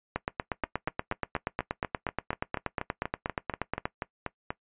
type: two click trains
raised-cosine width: 0.5 ms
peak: -16 / -13 dBFS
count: 17 / 32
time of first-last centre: 0.64-4.505 / 0.16-3.855 s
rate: 4.14 / 8.39 Hz
effects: noise-tail reverb RT60 0.1 s tail -19 dB re dry + resampled to 8000 Hz